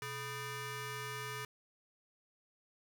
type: ring-modulated tone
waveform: 15% pulse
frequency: 554 Hz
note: C#5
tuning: 1 cent flat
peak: -31 dBFS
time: 0.02-1.45 s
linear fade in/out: 2 ms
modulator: 679 Hz
effects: none